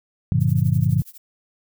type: chord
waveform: sine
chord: G minor seventh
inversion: none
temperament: just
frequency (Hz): 98 / 117.6 / 147 / 176.4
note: G2 / Bb2 / D3 / F3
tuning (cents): 0 / +16 / +2 / +18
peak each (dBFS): -22 / -20 / -20 / -24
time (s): 0.32-1.02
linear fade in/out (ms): 0
type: noise with tremolo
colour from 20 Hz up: violet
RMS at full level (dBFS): -39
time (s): 0.4-1.18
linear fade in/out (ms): 10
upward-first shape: triangle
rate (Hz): 12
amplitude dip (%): 100
effects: none